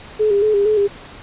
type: tone with vibrato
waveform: sine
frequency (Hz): 415.3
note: G#4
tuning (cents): 0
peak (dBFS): -12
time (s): 0.19-0.88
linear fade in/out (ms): 20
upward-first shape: square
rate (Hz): 4.3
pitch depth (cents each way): 53
effects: pink hiss -38 dBFS RMS until 1.22 s + resampled to 8000 Hz